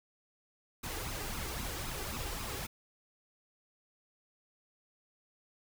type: noise with flanger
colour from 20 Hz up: pink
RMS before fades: -39 dBFS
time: 0.83-2.67 s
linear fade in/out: 10 ms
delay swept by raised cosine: 0.77 to 2.57 ms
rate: 3.8 Hz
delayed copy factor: +0.6
effects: none